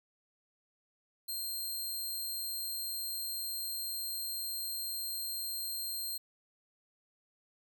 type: tone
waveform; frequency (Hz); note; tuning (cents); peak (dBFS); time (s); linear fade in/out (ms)
10% pulse; 4186; C8; 0; -29; 1.28-6.18; 10
effects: none